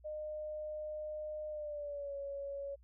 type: tone with pitch glide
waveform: sine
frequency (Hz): 610 to 559.4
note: D#5 to C#5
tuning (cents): -34 to +16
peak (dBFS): -39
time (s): 0.04-2.76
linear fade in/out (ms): 20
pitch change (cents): -150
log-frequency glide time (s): 1.49-2.15
effects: added 60 Hz sine -59 dBFS peak until 2.83 s